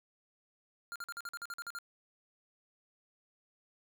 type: tone bursts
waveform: square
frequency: 1400 Hz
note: F6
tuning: 4 cents sharp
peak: -40 dBFS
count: 11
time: 0.92-1.787 s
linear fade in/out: 0 ms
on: 37 ms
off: 46 ms
effects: 13-bit